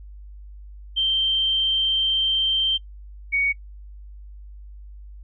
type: tone pair in turn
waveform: sine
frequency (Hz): 3136 / 2237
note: G7 / C#7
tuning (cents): 0 / +15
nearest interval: tritone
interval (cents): 585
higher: first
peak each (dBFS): -18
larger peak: neither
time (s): 0.96-2.78 / 3.32-3.53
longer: first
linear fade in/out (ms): 20
effects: noise-tail reverb RT60 0.1 s tail -23 dB re dry + added 50 Hz sine -38 dBFS peak until 5.23 s